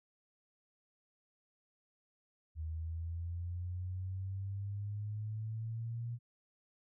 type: exponential sweep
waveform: sine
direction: up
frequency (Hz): 78.5 to 119.4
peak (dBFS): -37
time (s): 2.55-6.19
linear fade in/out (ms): 50
effects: none